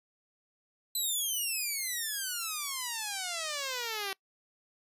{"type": "exponential sweep", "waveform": "5% pulse", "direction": "down", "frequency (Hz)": [4061, 380.4], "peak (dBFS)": -22, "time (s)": [0.95, 4.13], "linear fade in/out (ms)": 2, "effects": ["noise-tail reverb RT60 0.1 s tail -24 dB re dry", "resampled to 32000 Hz"]}